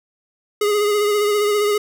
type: tone with vibrato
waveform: square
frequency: 415.3 Hz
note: G#4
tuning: in tune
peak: -16 dBFS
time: 0.61-1.78 s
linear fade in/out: 5 ms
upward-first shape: sine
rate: 15 Hz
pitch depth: 31 cents each way
effects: none